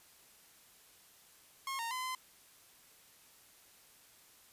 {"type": "tone with pitch steps", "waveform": "sawtooth", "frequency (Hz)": [1079, 922, 1021, 1028], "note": ["C#6", "A#5", "C6", "C6"], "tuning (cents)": [-47, -19, -43, -31], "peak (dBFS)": -33, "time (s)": [1.67, 2.15], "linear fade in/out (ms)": 2, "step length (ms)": 120, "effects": ["white hiss -62 dBFS RMS until 4.52 s", "resampled to 32000 Hz"]}